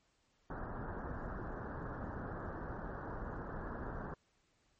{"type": "low-pass noise", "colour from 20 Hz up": "pink", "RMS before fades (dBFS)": -43, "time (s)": [0.5, 4.14], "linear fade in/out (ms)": 2, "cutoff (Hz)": 1700, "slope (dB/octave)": 96, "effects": ["pink hiss -75 dBFS RMS until 4.79 s", "MP3 32 kbps"]}